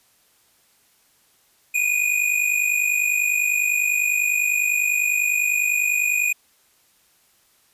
square tone pair together, 2439 / 2489 Hz, D#7 / D#7, -35 / 0 cents, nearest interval unison, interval 35 cents, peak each -22 dBFS, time 1.74-6.33 s, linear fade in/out 10 ms, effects white hiss -60 dBFS RMS until 7.73 s + resampled to 32000 Hz

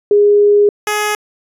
sine / 10% pulse tone pair in turn, 411.4 / 420.3 Hz, G#4 / G#4, -16 / +21 cents, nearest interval unison, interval 37 cents, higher second, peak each -6 dBFS, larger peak neither, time 0.11-0.69 / 0.87-1.15 s, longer first, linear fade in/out 2 ms, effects resampled to 32000 Hz

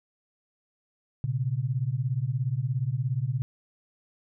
sine beating tone pair, 119.3 / 136.3 Hz, A#2 / C#3, +41 / -29 cents, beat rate 17 Hz, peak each -28 dBFS, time 1.24-3.42 s, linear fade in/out 0 ms, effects none

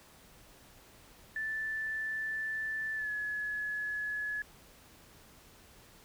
sine tone with pitch glide, 1759 to 1699.1 Hz, A6 to G#6, -1 to +39 cents, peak -33 dBFS, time 1.36-4.42 s, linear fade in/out 2 ms, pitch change -60 cents, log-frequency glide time 2.95-3.1 s, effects pink hiss -58 dBFS RMS until 6.04 s

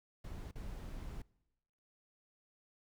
brown noise with dropouts, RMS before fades -45 dBFS, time 0.24-1.22 s, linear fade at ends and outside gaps 5 ms, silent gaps 0.513-0.555 s, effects noise-tail reverb RT60 1.0 s tail -24 dB re dry

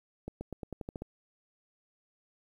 accelerating click train, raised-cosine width 2 ms, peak -25 dBFS, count 9, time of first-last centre 0.28-1.02 s, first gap 130 ms, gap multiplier 0.9, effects 10-bit

